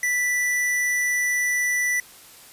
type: tone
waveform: square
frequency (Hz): 1974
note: B6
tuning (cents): -1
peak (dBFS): -21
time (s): 0.03-2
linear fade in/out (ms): 2
effects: white hiss -47 dBFS RMS until 2.52 s + resampled to 32000 Hz